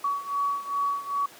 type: beating tone pair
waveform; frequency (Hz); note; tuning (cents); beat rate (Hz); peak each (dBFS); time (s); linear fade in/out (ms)
sine; 1129 / 1131.5; C#6 / C#6; +31 / +35; 2.5; -27 / -30; 0.04-1.26; 5
effects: pink hiss -48 dBFS RMS until 1.39 s + high-pass 300 Hz 12 dB/octave